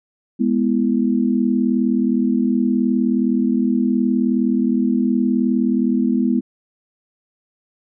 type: chord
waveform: sine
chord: E major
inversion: first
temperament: equal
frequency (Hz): 207.7 / 246.9 / 329.6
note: G#3 / B3 / E4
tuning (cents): 0 / 0 / 0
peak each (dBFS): -19 / -17 / -23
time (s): 0.39-6.41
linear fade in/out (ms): 20
effects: none